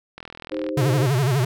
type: click train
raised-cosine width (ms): 0.3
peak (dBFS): -20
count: 22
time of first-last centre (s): 0.18-0.69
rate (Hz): 41.2
type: chord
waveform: sine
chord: C minor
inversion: first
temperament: equal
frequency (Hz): 311.1 / 392 / 523.3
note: Eb4 / G4 / C5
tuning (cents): 0 / 0 / 0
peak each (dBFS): -27 / -32 / -28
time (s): 0.51-1.07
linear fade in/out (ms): 20
type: tone with vibrato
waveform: square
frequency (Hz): 132.7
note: C3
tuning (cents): +25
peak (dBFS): -18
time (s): 0.77-1.45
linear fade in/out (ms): 5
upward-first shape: sine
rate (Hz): 12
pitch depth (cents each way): 170
effects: none